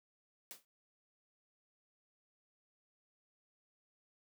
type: noise with exponential decay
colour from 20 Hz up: white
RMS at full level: -45 dBFS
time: 0.51-0.65 s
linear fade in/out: 0 ms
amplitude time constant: 30 ms
effects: high-pass 150 Hz 12 dB/octave